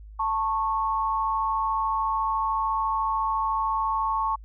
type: tone pair together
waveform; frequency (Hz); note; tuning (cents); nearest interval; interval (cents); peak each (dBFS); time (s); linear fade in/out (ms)
sine; 886 / 1099.8; A5 / C#6; +12 / -14; major third; 374; -26 / -25; 0.19-4.36; 10
effects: added 52 Hz sine -41 dBFS peak until 4.44 s